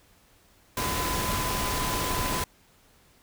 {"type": "tone in noise", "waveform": "sine", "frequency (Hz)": 1010, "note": "B5", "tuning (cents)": 39, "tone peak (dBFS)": -32, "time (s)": [0.77, 2.44], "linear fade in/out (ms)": 2, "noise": "pink", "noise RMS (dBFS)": -29, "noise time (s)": [0.77, 2.44], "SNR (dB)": -6, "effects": ["pink hiss -60 dBFS RMS until 3.22 s"]}